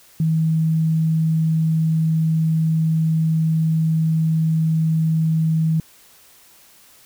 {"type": "tone", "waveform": "sine", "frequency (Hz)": 160.2, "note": "E3", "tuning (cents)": -49, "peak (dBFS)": -15, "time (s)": [0.2, 5.8], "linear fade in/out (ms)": 2, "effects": ["white hiss -50 dBFS RMS until 7.05 s"]}